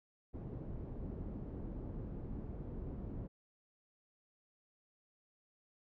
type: low-pass noise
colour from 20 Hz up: pink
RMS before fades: -44 dBFS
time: 0.33-3.28 s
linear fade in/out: 20 ms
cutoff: 350 Hz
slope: 12 dB/octave
effects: none